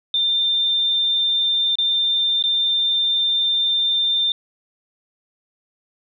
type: tone with dropouts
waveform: sine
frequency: 3592 Hz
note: A7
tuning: 35 cents sharp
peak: -16 dBFS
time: 0.14-4.32 s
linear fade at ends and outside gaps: 2 ms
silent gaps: 1.755-1.785 / 2.426-2.438 s
effects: none